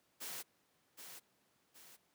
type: noise with echo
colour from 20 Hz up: white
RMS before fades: -45 dBFS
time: 0.2-0.43 s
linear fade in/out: 20 ms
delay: 770 ms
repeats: 2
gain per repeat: -7 dB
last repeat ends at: 1.97 s
effects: pink hiss -75 dBFS RMS until 2.14 s + high-pass 150 Hz 12 dB/octave